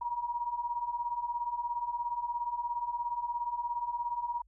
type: beating tone pair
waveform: sine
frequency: 942 / 959 Hz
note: A#5 / A#5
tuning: +18 / +49 cents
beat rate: 17 Hz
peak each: -37 / -33 dBFS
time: 0.01-4.42 s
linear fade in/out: 10 ms
effects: added 50 Hz sine -61 dBFS peak until 4.47 s